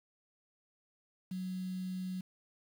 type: tone with quantisation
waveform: sine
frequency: 185 Hz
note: F#3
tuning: in tune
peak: -36 dBFS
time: 1.31-2.21 s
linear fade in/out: 5 ms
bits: 9
effects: none